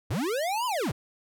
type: linear two-way sweep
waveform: square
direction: up then down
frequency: 74.8 to 1028 to 74.8 Hz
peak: -27 dBFS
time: 0.1-0.92 s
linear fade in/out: 10 ms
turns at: 0.66 s
effects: none